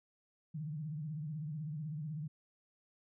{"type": "tone with vibrato", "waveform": "sine", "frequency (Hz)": 152.6, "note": "D#3", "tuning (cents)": -33, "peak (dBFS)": -38, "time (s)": [0.54, 2.28], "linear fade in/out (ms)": 10, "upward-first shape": "sine", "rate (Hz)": 16, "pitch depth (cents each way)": 120, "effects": []}